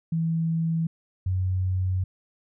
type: tone pair in turn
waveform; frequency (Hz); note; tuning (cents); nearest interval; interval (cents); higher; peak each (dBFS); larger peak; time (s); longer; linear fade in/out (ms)
sine; 163.8 / 92.81; E3 / F#2; -11 / +6; minor seventh; 983; first; -22; neither; 0.12-0.87 / 1.26-2.04; second; 5
effects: none